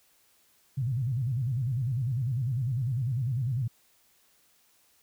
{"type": "tone with vibrato", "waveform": "sine", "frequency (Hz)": 124.6, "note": "B2", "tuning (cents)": 16, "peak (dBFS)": -26, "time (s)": [0.77, 3.68], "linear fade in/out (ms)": 10, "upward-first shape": "square", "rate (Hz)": 10, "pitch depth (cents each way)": 160, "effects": ["white hiss -65 dBFS RMS until 5.02 s"]}